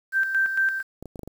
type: tone with tremolo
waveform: sine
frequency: 1565 Hz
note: G6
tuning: 3 cents flat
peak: -18 dBFS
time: 0.12-0.83 s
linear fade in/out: 50 ms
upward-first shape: square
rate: 4.4 Hz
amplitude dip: 55%
type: clicks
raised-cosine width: 2 ms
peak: -24 dBFS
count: 6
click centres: 1.026 / 1.057 / 1.158 / 1.193 / 1.233 / 1.276 s
effects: 8-bit